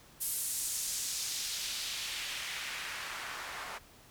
white noise with band-pass filter sweep, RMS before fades -38 dBFS, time 0.2-3.79 s, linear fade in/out 20 ms, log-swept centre 11000 to 1000 Hz, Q 1.2, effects pink hiss -58 dBFS RMS until 4.1 s

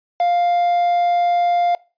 triangle tone with quantisation, 700 Hz, F5, 4 cents sharp, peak -12 dBFS, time 0.2-1.75 s, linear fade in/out 2 ms, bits 5, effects noise-tail reverb RT60 0.3 s tail -22 dB re dry + resampled to 11025 Hz

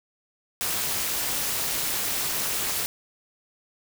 white noise with amplitude modulation, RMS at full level -24 dBFS, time 0.61-2.86 s, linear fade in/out 0 ms, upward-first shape sine, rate 293 Hz, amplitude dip 75%, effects none

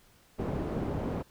white low-pass noise, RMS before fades -33 dBFS, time 0.38-1.23 s, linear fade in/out 20 ms, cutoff 400 Hz, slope 12 dB/octave, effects pink hiss -62 dBFS RMS until 1.3 s

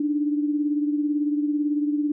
sine beating tone pair, 293.7 / 311.7 Hz, D4 / D#4, 0 / +3 cents, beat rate 18 Hz, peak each -21 / -30 dBFS, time 0-2.12 s, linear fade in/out 5 ms, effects none

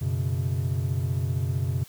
triangle chord, F# suspended fourth, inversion none, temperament just, 92.5 / 123.33 / 138.75 Hz, F#2 / B2 / C#3, 0 / -2 / +2 cents, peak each -26 / -26 / -27 dBFS, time 0.01-1.84 s, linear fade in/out 10 ms, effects white hiss -51 dBFS RMS until 1.88 s

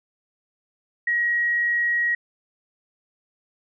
sine tone, 1899 Hz, A#6, 32 cents sharp, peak -19 dBFS, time 1.07-2.15 s, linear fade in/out 5 ms, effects none

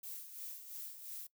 violet noise with tremolo, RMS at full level -45 dBFS, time 0.03-1.27 s, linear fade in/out 5 ms, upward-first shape sine, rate 2.9 Hz, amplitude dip 60%, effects noise-tail reverb RT60 0.1 s tail -20 dB re dry

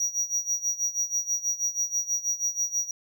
triangle tone with tremolo, 5770 Hz, F#8, 44 cents flat, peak -21 dBFS, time 0-2.91 s, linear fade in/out 2 ms, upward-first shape sine, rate 6.2 Hz, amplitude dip 85%, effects none

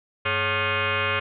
sine tone with frequency modulation, 553 Hz, C#5, 4 cents flat, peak -21 dBFS, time 0.25-1.2 s, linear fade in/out 10 ms, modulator 325 Hz, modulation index 7.3, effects none

